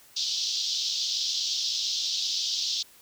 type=band-pass noise; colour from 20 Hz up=white; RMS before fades=-29 dBFS; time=0.16-2.83 s; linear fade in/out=10 ms; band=3300 to 5700 Hz; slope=48 dB/octave; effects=white hiss -55 dBFS RMS until 3.01 s